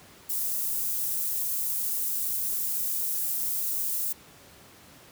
white high-pass noise, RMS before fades -29 dBFS, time 0.29-4.13 s, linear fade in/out 10 ms, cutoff 11000 Hz, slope 12 dB/octave, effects pink hiss -52 dBFS RMS until 5.11 s + high-pass 80 Hz 12 dB/octave

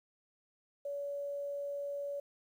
sine tone, 568 Hz, C#5, 42 cents sharp, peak -36 dBFS, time 0.85-2.2 s, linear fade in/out 5 ms, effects 11-bit

